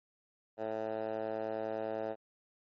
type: tone with band-pass filter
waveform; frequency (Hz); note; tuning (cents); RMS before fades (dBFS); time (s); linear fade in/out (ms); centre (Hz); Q
10% pulse; 110; A2; 0; -37; 0.57-2.16; 50; 630; 2
effects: MP3 32 kbps